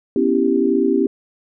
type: chord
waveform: sine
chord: C# half-diminished seventh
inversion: third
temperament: equal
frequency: 246.9 / 277.2 / 329.6 / 392 Hz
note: B3 / C#4 / E4 / G4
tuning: 0 / 0 / 0 / 0 cents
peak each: -20 / -19 / -20 / -18 dBFS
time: 0.16-1.07 s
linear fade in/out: 2 ms
effects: none